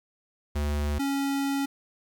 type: tone pair in turn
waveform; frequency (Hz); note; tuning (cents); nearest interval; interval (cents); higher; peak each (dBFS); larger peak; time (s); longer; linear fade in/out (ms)
square; 73.42 / 277.2; D2 / C#4; 0 / 0; octave + major seventh; 2300; second; -26; neither; 0.55-0.99 / 0.99-1.66; second; 10
effects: 9-bit